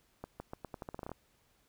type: accelerating click train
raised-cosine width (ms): 1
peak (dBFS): -27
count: 13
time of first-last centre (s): 0.24-1.117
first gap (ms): 160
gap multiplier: 0.84
effects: pink hiss -71 dBFS RMS until 1.68 s